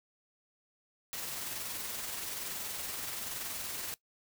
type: noise with amplitude modulation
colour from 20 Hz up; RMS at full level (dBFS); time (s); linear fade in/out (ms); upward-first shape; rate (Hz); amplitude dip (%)
white; -38; 1.13-3.94; 0; sine; 21.1; 30
effects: noise-tail reverb RT60 0.1 s tail -19 dB re dry